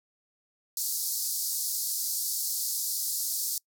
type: band-pass noise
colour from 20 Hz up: white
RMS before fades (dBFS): -31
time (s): 0.77-3.58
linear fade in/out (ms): 2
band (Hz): 4400 to 16000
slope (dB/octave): 48
effects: noise-tail reverb RT60 0.1 s tail -25 dB re dry